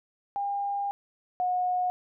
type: tone pair in turn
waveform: sine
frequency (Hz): 804 / 726.2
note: G5 / F#5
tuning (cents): +44 / -33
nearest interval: major second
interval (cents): 177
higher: first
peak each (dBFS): -27 / -24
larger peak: second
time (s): 0.36-0.91 / 1.4-1.9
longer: first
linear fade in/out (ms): 0
effects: none